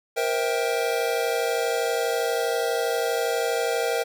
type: chord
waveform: square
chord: C dominant seventh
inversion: third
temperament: just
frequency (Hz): 470.9 / 523.3 / 654.1 / 784.9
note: Bb4 / C5 / E5 / G5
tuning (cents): +18 / 0 / -14 / +2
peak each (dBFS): -26 / -31 / -30 / -31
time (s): 0.16-4.04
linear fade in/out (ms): 20
effects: none